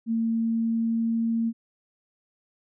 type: tone with pitch glide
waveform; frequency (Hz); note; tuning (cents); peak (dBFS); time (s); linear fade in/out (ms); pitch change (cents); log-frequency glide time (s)
sine; 227.2 to 228.5; A#3 to A#3; -44 to -34; -22; 0.06-1.53; 50; +10; 0.3-1.25
effects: none